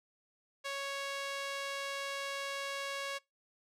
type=tone with band-pass filter; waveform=sawtooth; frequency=554.4 Hz; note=C#5; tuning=in tune; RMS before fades=-39 dBFS; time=0.64-3.19 s; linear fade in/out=20 ms; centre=2900 Hz; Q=0.57; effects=noise-tail reverb RT60 0.2 s tail -24 dB re dry